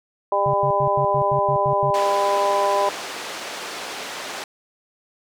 harmonic tone, 200.2 Hz, G3, 37 cents sharp, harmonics 2 / 3 / 4 / 5, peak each -26 / -21 / -24 / -21 dBFS, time 0.32-2.89 s, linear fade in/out 2 ms
triangle tone bursts, 138.59 Hz, C#3, in tune, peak -22 dBFS, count 9, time 0.46-1.904 s, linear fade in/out 0 ms, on 76 ms, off 95 ms
pink band-pass noise, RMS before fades -32 dBFS, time 1.94-4.44 s, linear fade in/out 2 ms, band 470 to 6500 Hz, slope 12 dB/octave
effects none

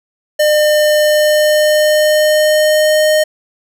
square tone with pitch glide, 604 to 615.6 Hz, D5 to D#5, +48 to -19 cents, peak -9 dBFS, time 0.39-3.24 s, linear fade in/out 10 ms, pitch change +33 cents, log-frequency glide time 1-3.12 s, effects none

